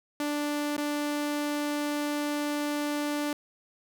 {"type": "tone with dropouts", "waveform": "sawtooth", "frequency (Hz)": 293.7, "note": "D4", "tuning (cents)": 0, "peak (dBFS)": -24, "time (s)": [0.2, 3.33], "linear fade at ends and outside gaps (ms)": 2, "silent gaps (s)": [0.767, 0.779], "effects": []}